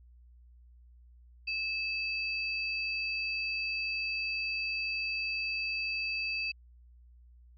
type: tone pair together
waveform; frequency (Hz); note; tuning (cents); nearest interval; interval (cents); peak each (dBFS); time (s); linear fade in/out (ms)
sine; 2607 / 4645; E7 / D8; -20 / -20; minor seventh; 1000; -32 / -38; 1.47-6.52; 10
effects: added 60 Hz sine -54 dBFS peak until 7.57 s